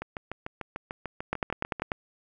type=two click trains; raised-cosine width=0.5 ms; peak=-12 / -19 dBFS; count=7 / 13; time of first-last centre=1.33-1.918 / 0.02-1.798 s; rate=10.2 / 6.75 Hz; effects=none